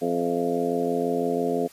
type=harmonic tone with a mistuned harmonic; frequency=86 Hz; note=F2; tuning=26 cents flat; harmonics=2 / 3 / 4 / 5 / 6 / 7 / 8; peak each=-34 / -28 / -33 / -26 / -31 / -36 / -30 dBFS; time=0.01-1.68 s; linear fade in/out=20 ms; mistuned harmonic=7; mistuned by=+48 cents; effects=white hiss -51 dBFS RMS until 1.72 s + resampled to 32000 Hz